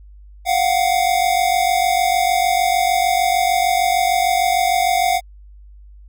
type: tone pair together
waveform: square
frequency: 701 / 747.6 Hz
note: F5 / F#5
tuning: +6 / +18 cents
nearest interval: minor second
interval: 112 cents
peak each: -18 dBFS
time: 0.45-5.21 s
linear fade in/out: 50 ms
effects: added 50 Hz sine -39 dBFS peak until 6.08 s